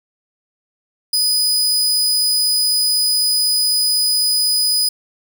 sawtooth tone, 4978 Hz, D#8, in tune, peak -11 dBFS, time 1.13-4.89 s, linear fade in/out 5 ms, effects none

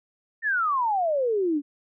sine exponential sweep, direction down, 1838 to 277.2 Hz, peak -21 dBFS, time 0.42-1.62 s, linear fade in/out 50 ms, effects none

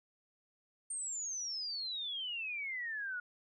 sine exponential sweep, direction down, 8810 to 1429 Hz, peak -37 dBFS, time 0.9-3.2 s, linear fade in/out 5 ms, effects none

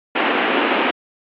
pink band-pass noise, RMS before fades -18 dBFS, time 0.15-0.91 s, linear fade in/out 10 ms, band 240 to 3100 Hz, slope 48 dB/octave, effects AAC 64 kbps

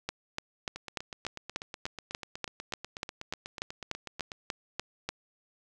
two click trains, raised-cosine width 0.2 ms, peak -22 / -15 dBFS, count 30 / 18, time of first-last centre 0.76-4.318 / 0.09-5.09 s, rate 8.15 / 3.4 Hz, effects none

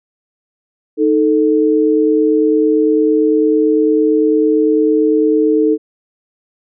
sine tone pair together, 311.1 / 440 Hz, D#4 / A4, 0 / 0 cents, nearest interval tritone, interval 600 cents, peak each -12 dBFS, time 0.97-5.78 s, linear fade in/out 50 ms, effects none

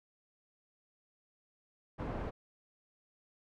pink low-pass noise, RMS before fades -39 dBFS, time 1.98-2.31 s, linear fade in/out 20 ms, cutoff 1100 Hz, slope 12 dB/octave, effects none

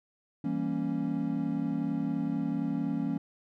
triangle chord, E diminished seventh, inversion none, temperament equal, 164.81 / 196 / 233.1 / 277.2 Hz, E3 / G3 / Bb3 / Db4, 0 / 0 / 0 / 0 cents, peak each -33 / -34 / -32 / -30 dBFS, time 0.44-3.18 s, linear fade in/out 5 ms, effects none

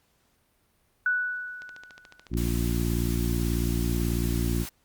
sine tone with exponential decay, 1480 Hz, F#6, in tune, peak -20 dBFS, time 1.06-2.26 s, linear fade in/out 2 ms, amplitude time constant 260 ms
click train, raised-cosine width 0.2 ms, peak -29 dBFS, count 13, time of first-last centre 1.62-2.483 s, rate 13.9 Hz
harmonic tone, 58.27 Hz, A#1, in tune, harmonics 1 / 2 / 3 / 4 / 5 / 6, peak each -27 / -30 / -32 / -33 / -34 / -35 dBFS, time 2.3-4.66 s, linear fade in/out 50 ms
white noise, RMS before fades -39 dBFS, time 2.37-4.69 s, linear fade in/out 2 ms
effects pink hiss -68 dBFS RMS until 4.84 s + Opus 48 kbps

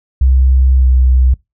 sine tone with pitch glide, 65 to 63.74 Hz, C2 to C2, -11 to -45 cents, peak -6 dBFS, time 0.21-1.34 s, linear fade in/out 5 ms, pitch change -34 cents, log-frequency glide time 0.79-0.86 s, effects noise-tail reverb RT60 0.2 s tail -23 dB re dry

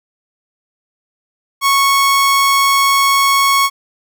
sawtooth tone, 1104 Hz, C#6, 7 cents flat, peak -6 dBFS, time 1.61-3.7 s, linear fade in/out 50 ms, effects none

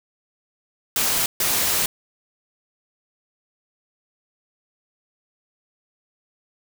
white noise bursts at uneven times, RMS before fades -21 dBFS, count 2, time 0.96-1.26 / 1.4-1.86 s, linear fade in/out 2 ms, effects none

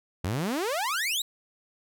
sawtooth exponential sweep, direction up, 82.41 to 4018 Hz, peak -23 dBFS, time 0.24-1.22 s, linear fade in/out 5 ms, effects none

